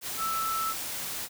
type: tone in noise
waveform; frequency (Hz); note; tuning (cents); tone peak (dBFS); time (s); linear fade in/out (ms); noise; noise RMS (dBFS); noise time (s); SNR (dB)
sine; 1318.5; E6; 0; -28; 0.17-0.75; 50; white; -35; 0.01-1.29; +4
effects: none